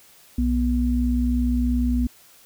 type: tone pair together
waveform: sine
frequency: 61.4 / 244.5 Hz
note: B1 / B3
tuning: -9 / -17 cents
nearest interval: 2 octaves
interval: 2392 cents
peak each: -21 dBFS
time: 0.38-2.07 s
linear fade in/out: 5 ms
effects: white hiss -52 dBFS RMS until 2.45 s